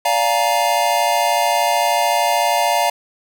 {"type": "chord", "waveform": "square", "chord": "Bb dominant seventh", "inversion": "first", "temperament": "just", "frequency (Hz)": [582.7, 699.2, 839.1, 932.3], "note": ["D5", "F5", "Ab5", "Bb5"], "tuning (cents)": [-14, 2, 18, 0], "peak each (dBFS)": [-23, -19, -23, -20], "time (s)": [0.05, 2.9], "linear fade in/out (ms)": 5, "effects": []}